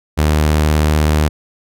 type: tone with vibrato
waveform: sawtooth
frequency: 76.3 Hz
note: D#2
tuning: 33 cents flat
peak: -7 dBFS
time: 0.17-1.29 s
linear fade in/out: 20 ms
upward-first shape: square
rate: 19 Hz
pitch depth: 20 cents each way
effects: none